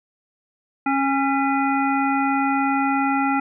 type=harmonic tone with a mistuned harmonic; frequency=273.7 Hz; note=C#4; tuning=22 cents flat; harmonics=1 / 3 / 5 / 7 / 9; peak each=-21 / -22 / -25 / -31 / -31 dBFS; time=0.86-3.4 s; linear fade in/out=5 ms; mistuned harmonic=7; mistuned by=+72 cents; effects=none